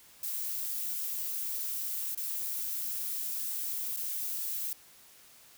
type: noise with dropouts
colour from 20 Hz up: violet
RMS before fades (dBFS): -35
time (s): 0.23-4.73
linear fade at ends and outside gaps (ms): 2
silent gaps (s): 2.149-2.174 / 3.964-3.971
effects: white hiss -57 dBFS RMS until 5.57 s